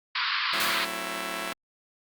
pink band-pass noise, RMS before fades -28 dBFS, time 0.15-0.85 s, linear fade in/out 5 ms, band 990 to 4900 Hz, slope 96 dB/octave
5% pulse chord, F# half-diminished seventh, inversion none, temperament just, 185 / 222 / 266.4 / 333 Hz, F#3 / A3 / C4 / E4, 0 / +16 / +31 / +18 cents, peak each -27 / -29 / -28 / -24 dBFS, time 0.53-1.53 s, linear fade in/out 2 ms
white noise with exponential decay, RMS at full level -30 dBFS, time 0.6-1.29 s, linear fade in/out 1 ms, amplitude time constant 150 ms
effects Opus 48 kbps

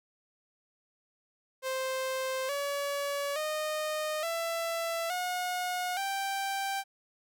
sawtooth tone with pitch steps, 523.3 / 567.4 / 615.2 / 667 / 723.2 / 784.1 Hz, C5 / C#5 / D#5 / E5 / F#5 / G5, 0 / +40 / -20 / +20 / -40 / 0 cents, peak -27 dBFS, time 1.62-6.84 s, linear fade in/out 50 ms, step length 870 ms, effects none

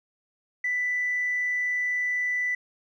triangle tone with tanh clipping, 1984 Hz, B6, 7 cents sharp, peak -24 dBFS, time 0.64-2.55 s, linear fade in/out 5 ms, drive 4 dB, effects none

